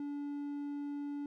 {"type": "tone", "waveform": "triangle", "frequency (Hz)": 287.6, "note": "D4", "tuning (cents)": -36, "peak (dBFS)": -35, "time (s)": [0, 1.26], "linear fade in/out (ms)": 2, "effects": []}